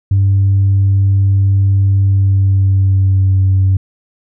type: tone with pitch glide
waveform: sine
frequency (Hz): 98 to 95.38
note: G2 to G2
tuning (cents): 0 to -47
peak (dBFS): -6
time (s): 0.11-3.77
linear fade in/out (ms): 5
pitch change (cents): -47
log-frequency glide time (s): 2-3.39
effects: tanh soft clip ceiling -5 dBFS